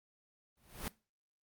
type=noise with exponential growth; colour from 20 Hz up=pink; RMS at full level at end=-36 dBFS; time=0.57-0.88 s; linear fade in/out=1 ms; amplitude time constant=67 ms; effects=noise-tail reverb RT60 0.3 s tail -20 dB re dry + Opus 32 kbps